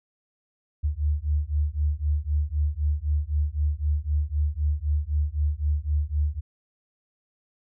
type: beating tone pair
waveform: sine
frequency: 72.6 / 76.5 Hz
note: D2 / D#2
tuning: -19 / -29 cents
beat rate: 3.9 Hz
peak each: -25 dBFS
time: 0.83-6.41 s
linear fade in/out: 20 ms
effects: none